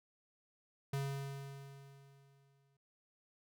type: tone with exponential decay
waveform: square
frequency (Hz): 138.3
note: C#3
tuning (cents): -4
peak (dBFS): -35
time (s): 0.93-2.77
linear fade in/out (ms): 5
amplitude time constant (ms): 400
effects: none